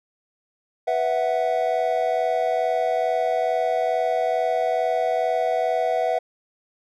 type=chord; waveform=triangle; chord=B suspended fourth; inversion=none; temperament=just; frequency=493.9 / 658.5 / 740.8 Hz; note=B4 / E5 / F#5; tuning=0 / -2 / +2 cents; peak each=-24 / -21 / -22 dBFS; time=0.87-6.19 s; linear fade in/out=10 ms; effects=none